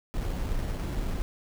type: noise with sample-and-hold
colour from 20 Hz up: brown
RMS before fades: -30 dBFS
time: 0.14-1.22 s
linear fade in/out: 0 ms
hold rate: 3675 Hz
effects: none